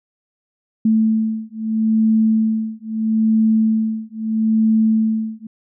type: beating tone pair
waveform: sine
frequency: 220 / 220.77 Hz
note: A3 / A3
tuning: 0 / +6 cents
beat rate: 0.77 Hz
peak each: -17 dBFS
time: 0.85-5.47 s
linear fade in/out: 5 ms
effects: none